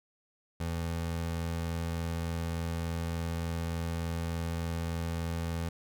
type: tone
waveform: 25% pulse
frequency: 83.4 Hz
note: E2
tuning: 21 cents sharp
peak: -28 dBFS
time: 0.6-5.69 s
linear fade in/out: 5 ms
effects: none